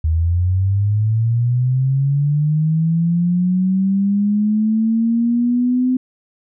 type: linear sweep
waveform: sine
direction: up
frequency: 77.78 to 256.5 Hz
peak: -13 dBFS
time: 0.04-5.97 s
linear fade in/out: 5 ms
effects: none